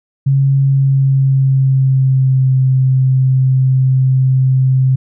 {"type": "tone with pitch glide", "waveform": "sine", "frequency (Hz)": [136.8, 131], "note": ["C#3", "C3"], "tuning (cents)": [-23, 2], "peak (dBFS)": -8, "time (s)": [0.26, 4.96], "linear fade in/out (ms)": 10, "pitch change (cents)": -75, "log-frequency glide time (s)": [0.62, 2.54], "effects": []}